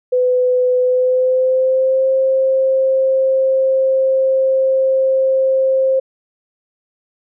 sine tone with pitch glide, 502 to 529.1 Hz, B4 to C5, +28 to +19 cents, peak -11 dBFS, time 0.12-6 s, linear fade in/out 10 ms, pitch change +91 cents, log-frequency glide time 0.79-2.08 s, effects none

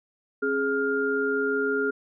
sine tone cluster, 270.5 / 417 / 1408 Hz, C#4 / G#4 / F6, -42 / +7 / +14 cents, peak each -30 / -25 / -27 dBFS, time 0.42-1.91 s, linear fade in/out 10 ms, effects none

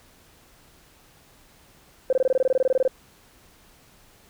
sine tone bursts, 520 Hz, C5, 11 cents flat, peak -15 dBFS, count 16, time 2.1-2.878 s, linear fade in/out 2 ms, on 28 ms, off 22 ms, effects tanh soft clip ceiling -11 dBFS + pink hiss -55 dBFS RMS until 4.29 s

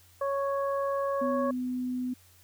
harmonic tone, 554.4 Hz, C#5, in tune, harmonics 1 / 2 / 3, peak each -28 / -32 / -45 dBFS, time 0.21-1.51 s, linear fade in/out 5 ms
sine tone, 251.4 Hz, B3, 31 cents sharp, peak -29 dBFS, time 1.21-2.14 s, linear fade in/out 10 ms
effects added 89 Hz sine -60 dBFS peak until 2.43 s + white hiss -60 dBFS RMS until 2.43 s

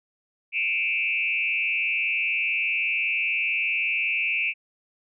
sine tone with frequency modulation, 2489 Hz, D#7, in tune, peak -22 dBFS, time 0.52-4.54 s, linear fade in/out 50 ms, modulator 131 Hz, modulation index 1.7, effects none

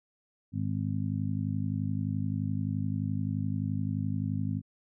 harmonic tone, 51.6 Hz, G#1, 10 cents flat, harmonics 2 / 3 / 4 / 5, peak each -32 / -34 / -35 / -36 dBFS, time 0.52-4.62 s, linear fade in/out 50 ms, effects none

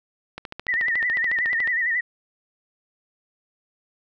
click train, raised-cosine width 0.3 ms, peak -17 dBFS, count 19, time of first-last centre 0.38-1.675 s, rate 13.9 Hz
sine tone with vibrato, 1904 Hz, A#6, 36 cents sharp, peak -20 dBFS, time 0.68-2.01 s, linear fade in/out 10 ms, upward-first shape sine, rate 11 Hz, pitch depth 91 cents each way
effects none

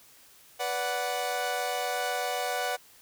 sawtooth chord, B minor, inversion none, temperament equal with one note detuned, 493.9 / 581.6 / 740 Hz, B4 / D5 / F#5, 0 / -17 / 0 cents, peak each -31 / -31 / -27 dBFS, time 0.59-2.77 s, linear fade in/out 20 ms, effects white hiss -56 dBFS RMS until 3.01 s

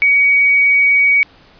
sine tone, 2256 Hz, C#7, 30 cents sharp, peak -8 dBFS, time 0.02-1.23 s, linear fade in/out 0 ms, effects pink hiss -46 dBFS RMS until 1.59 s + resampled to 11025 Hz

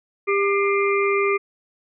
harmonic tone with a mistuned harmonic, 399.1 Hz, G4, 31 cents sharp, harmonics 1 / 3 / 5 / 6, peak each -19 / -24 / -26 / -27 dBFS, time 0.27-1.38 s, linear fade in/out 20 ms, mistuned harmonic 5, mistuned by +82 cents, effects none

